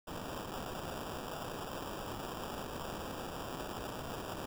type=noise with sample-and-hold; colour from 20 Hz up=white; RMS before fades=-42 dBFS; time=0.07-4.46 s; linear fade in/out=10 ms; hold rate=2100 Hz; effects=none